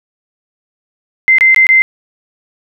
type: tone with dropouts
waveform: sine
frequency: 2077 Hz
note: C7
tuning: 13 cents flat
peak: -4 dBFS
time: 1.28-1.82 s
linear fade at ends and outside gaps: 0 ms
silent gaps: 1.384-1.409 / 1.546-1.562 / 1.668-1.69 s
effects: none